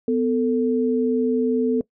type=tone pair together; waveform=sine; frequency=250.1 / 444.4 Hz; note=B3 / A4; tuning=+22 / +17 cents; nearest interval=minor seventh; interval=995 cents; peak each=-20 dBFS; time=0.08-1.81 s; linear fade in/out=2 ms; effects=noise-tail reverb RT60 0.1 s tail -21 dB re dry